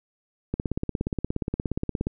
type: click train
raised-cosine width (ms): 3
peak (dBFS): -13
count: 27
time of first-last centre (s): 0.54-2.069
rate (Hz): 17
effects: none